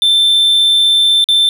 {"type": "tone with dropouts", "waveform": "triangle", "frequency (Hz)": 3552, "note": "A7", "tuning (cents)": 16, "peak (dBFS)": -6, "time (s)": [0.02, 1.49], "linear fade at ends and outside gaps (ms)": 1, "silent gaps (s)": [1.242, 1.287], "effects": []}